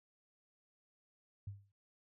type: tone with exponential decay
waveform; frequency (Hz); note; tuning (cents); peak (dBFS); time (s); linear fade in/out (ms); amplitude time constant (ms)
sine; 100; G2; +35; -39; 1.47-1.72; 5; 54
effects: none